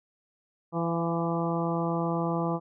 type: harmonic tone with a mistuned harmonic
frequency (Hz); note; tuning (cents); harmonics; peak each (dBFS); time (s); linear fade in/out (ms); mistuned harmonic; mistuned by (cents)
167.6; E3; +29; 1 / 2 / 3 / 4 / 5 / 6 / 7; -29 / -32 / -34 / -35 / -36 / -37 / -37; 0.72-2.6; 50; 4; +22
effects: none